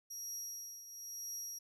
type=tone with tremolo; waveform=35% pulse; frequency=5680 Hz; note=F8; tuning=28 cents sharp; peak=-38 dBFS; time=0.1-1.59 s; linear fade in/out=10 ms; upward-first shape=triangle; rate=1 Hz; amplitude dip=70%; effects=none